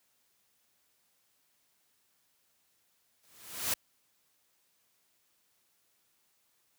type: noise with exponential growth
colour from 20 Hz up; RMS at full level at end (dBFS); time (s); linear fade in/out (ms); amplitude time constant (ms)
white; -28; 3.23-3.74; 5; 110
effects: white hiss -73 dBFS RMS until 6.78 s + high-pass 60 Hz 12 dB/octave